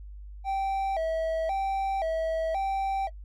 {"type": "tone with vibrato", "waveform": "triangle", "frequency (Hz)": 710, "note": "F5", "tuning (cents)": 28, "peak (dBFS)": -24, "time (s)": [0.44, 3.1], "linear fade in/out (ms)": 50, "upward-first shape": "square", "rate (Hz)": 0.95, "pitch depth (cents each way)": 160, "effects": ["noise-tail reverb RT60 0.1 s tail -22 dB re dry", "added 50 Hz sine -40 dBFS peak until 3.24 s"]}